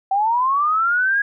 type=linear sweep; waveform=sine; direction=up; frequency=760 to 1663 Hz; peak=-15 dBFS; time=0.11-1.22 s; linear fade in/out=5 ms; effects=none